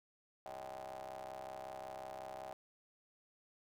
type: ring-modulated tone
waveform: 30% pulse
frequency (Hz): 65.41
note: C2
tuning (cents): 0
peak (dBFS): -40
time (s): 0.46-2.53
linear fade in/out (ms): 0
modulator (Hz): 700
effects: none